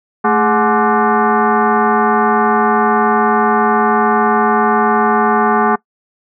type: tone with frequency modulation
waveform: sine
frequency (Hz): 219.6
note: A3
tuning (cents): -3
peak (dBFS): -9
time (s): 0.24-5.76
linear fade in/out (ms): 10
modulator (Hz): 318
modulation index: 3.8
effects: noise-tail reverb RT60 0.1 s tail -22 dB re dry